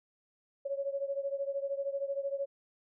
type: beating tone pair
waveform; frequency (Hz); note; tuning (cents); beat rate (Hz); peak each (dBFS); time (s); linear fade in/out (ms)
sine; 551 / 564; C#5 / C#5; -11 / +30; 13; -34 / -37; 0.65-2.46; 10
effects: none